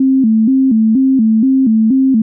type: tone with vibrato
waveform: sine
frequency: 242 Hz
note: B3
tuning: 35 cents flat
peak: -7 dBFS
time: 0-2.22 s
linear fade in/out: 5 ms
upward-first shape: square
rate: 2.1 Hz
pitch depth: 160 cents each way
effects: none